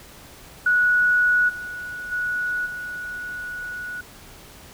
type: tone with level steps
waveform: sine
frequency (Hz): 1466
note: F#6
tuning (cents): -16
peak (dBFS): -15 / -30 / -22 / -29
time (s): 0.66-4.01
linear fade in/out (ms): 5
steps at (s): 1.48 / 2.11 / 2.65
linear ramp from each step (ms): 20
effects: pink hiss -45 dBFS RMS until 4.73 s